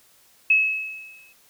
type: tone with exponential decay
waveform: sine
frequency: 2581 Hz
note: E7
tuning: 37 cents flat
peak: -12 dBFS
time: 0.5-1.33 s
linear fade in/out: 5 ms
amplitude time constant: 180 ms
effects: white hiss -57 dBFS RMS until 1.49 s